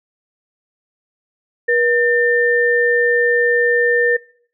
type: tone pair together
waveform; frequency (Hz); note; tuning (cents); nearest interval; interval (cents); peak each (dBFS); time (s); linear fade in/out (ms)
sine; 480.4 / 1800; B4 / A6; -48 / +39; octave + major seventh; 2287; -15; 1.68-4.17; 10
effects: noise-tail reverb RT60 0.6 s tail -24 dB re dry